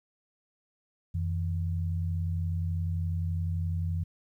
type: tone pair together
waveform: sine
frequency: 88.3 / 159.94 Hz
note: F2 / D#3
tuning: +20 / +48 cents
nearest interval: minor seventh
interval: 1028 cents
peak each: -28 / -35 dBFS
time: 1.14-4.04 s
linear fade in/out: 10 ms
effects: 11-bit